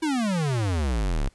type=exponential sweep; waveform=square; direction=down; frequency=329.6 to 31.34 Hz; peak=-23 dBFS; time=0.02-1.29 s; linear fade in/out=10 ms; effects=pink hiss -61 dBFS RMS until 1.34 s + resampled to 24000 Hz